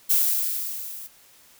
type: noise with level ramp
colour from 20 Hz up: violet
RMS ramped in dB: -18 to -39 dBFS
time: 0.09-1.08 s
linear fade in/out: 20 ms
effects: white hiss -54 dBFS RMS until 1.59 s